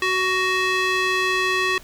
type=tone with band-pass filter; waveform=square; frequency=372.9 Hz; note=F#4; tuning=14 cents sharp; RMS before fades=-21 dBFS; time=0.02-1.78 s; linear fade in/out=2 ms; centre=2300 Hz; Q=1.2; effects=pink hiss -46 dBFS RMS until 1.83 s